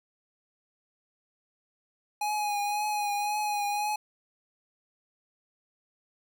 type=tone with vibrato; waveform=square; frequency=830.6 Hz; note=G#5; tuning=in tune; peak=-28 dBFS; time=2.21-3.96 s; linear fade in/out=5 ms; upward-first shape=triangle; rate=1.9 Hz; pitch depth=34 cents each way; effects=none